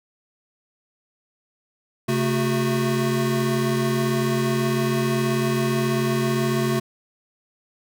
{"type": "tone cluster", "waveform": "square", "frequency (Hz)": [134.2, 221.6, 364.3], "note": ["C3", "A3", "F#4"], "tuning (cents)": [44, 13, -27], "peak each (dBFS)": -25, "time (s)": [2.08, 6.8], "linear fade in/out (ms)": 10, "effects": []}